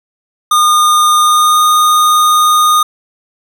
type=tone with pitch glide; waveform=square; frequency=1219 to 1229.6 Hz; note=D#6 to D#6; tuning=-36 to -21 cents; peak=-7 dBFS; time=0.51-2.83 s; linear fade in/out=5 ms; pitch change=+15 cents; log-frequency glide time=1.2-1.61 s; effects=none